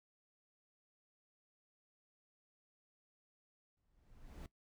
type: noise with exponential growth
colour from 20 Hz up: brown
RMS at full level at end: -44 dBFS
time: 3.77-4.46 s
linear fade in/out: 2 ms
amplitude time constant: 150 ms
effects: noise-tail reverb RT60 0.1 s tail -17 dB re dry